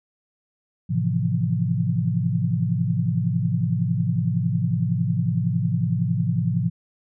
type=chord; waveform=sine; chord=F major seventh; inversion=first; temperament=just; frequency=109.13 / 130.96 / 163.7 / 174.61 Hz; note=A2 / C3 / E3 / F3; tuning=-14 / +2 / -12 / 0 cents; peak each=-25 dBFS; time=0.89-6.7 s; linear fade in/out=20 ms; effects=none